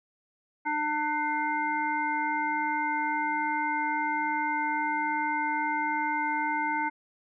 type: harmonic tone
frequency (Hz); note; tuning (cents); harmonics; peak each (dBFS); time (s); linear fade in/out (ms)
300.2; D4; +38; 1 / 3 / 5 / 7; -35 / -28 / -34 / -33; 0.65-6.9; 20
effects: none